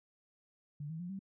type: tone with pitch steps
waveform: sine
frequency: 146.83 / 161.05 / 176.64 / 193.74 Hz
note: D3 / E3 / F3 / G3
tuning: 0 / -40 / +20 / -20 cents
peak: -39 dBFS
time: 0.8-1.192 s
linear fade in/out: 5 ms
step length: 98 ms
effects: none